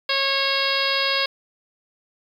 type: harmonic tone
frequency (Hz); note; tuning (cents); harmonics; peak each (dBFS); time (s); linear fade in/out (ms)
547; C#5; -23; 1 / 2 / 3 / 4 / 5 / 6 / 7 / 8 / 9; -28 / -28 / -28 / -28 / -28 / -28 / -28 / -28 / -28; 0.09-1.26; 5
effects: 8-bit